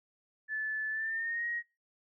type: tone with pitch glide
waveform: sine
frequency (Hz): 1740 to 1886.6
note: A6 to A#6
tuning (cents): -20 to +20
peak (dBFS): -32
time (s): 0.48-1.63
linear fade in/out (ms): 50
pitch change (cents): +140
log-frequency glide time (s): 0.9-1.46
effects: noise-tail reverb RT60 0.3 s tail -25 dB re dry